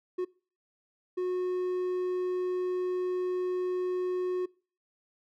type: tone bursts at uneven times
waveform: triangle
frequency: 364.4 Hz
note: F#4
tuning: 26 cents flat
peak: -26 dBFS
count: 2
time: 0.18-0.25 / 1.17-4.46 s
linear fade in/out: 10 ms
effects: noise-tail reverb RT60 0.4 s tail -24 dB re dry